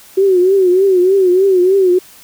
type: tone with vibrato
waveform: sine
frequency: 374.9 Hz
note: F#4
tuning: 23 cents sharp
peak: -7 dBFS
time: 0.17-1.99 s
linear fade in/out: 10 ms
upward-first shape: triangle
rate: 3.3 Hz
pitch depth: 110 cents each way
effects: white hiss -41 dBFS RMS until 2.23 s